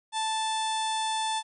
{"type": "harmonic tone", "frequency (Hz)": 880, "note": "A5", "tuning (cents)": 0, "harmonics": [1, 2, 3, 4, 5, 6, 7, 8, 9, 10], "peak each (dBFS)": [-28, -40, -43, -34, -44, -44, -45, -48, -48, -39], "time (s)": [0.12, 1.43], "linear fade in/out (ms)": 50, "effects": []}